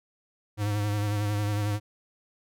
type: tone with vibrato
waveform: square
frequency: 103.83 Hz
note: G#2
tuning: in tune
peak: -26 dBFS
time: 0.57-1.8 s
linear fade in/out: 50 ms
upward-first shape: sine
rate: 11 Hz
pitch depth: 34 cents each way
effects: none